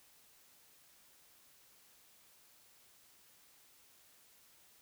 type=silence; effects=white hiss -65 dBFS RMS until 4.81 s